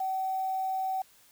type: tone with quantisation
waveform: sine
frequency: 760 Hz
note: F#5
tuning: 46 cents sharp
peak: -28 dBFS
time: 0-1.02 s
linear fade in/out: 5 ms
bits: 8
effects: white hiss -60 dBFS RMS until 1.31 s